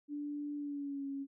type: tone with pitch glide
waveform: sine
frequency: 291.9 to 276.3 Hz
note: D4 to C#4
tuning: -10 to -6 cents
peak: -37 dBFS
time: 0.08-1.27 s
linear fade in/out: 50 ms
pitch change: -96 cents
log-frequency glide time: 0.56-1.06 s
effects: none